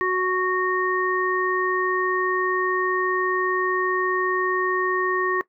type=harmonic tone; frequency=369.5 Hz; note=F#4; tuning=2 cents flat; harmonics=1 / 3 / 5; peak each=-23 / -24 / -26 dBFS; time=0.01-5.41 s; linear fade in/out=0 ms; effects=noise-tail reverb RT60 0.1 s tail -18 dB re dry